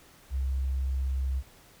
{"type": "tone", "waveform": "sine", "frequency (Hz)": 66.3, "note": "C2", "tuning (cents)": 23, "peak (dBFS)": -26, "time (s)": [0.3, 1.43], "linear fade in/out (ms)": 50, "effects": ["pink hiss -56 dBFS RMS until 1.8 s"]}